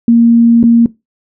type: tone with dropouts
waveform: sine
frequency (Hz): 233.1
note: A#3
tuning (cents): 0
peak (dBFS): -3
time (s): 0.08-0.86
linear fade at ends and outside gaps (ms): 2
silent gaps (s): 0.63-0.638
effects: noise-tail reverb RT60 0.2 s tail -19 dB re dry